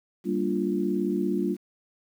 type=chord; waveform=sine; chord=G minor seventh; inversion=none; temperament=equal; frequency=196 / 233.1 / 293.7 / 349.2 Hz; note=G3 / Bb3 / D4 / F4; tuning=0 / 0 / 0 / 0 cents; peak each=-28 / -31 / -30 / -28 dBFS; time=0.24-1.57 s; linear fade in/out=50 ms; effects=9-bit